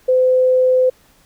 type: tone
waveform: sine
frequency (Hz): 511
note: C5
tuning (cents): -41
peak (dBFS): -10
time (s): 0.08-0.9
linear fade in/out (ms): 10
effects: pink hiss -53 dBFS RMS until 1.25 s